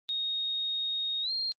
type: tone with pitch glide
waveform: sine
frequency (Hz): 3729 to 4210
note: A#7 to C8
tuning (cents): 0 to +10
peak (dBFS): -29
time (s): 0.09-1.52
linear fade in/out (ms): 0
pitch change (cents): +210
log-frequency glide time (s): 1.22-1.31
effects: Opus 32 kbps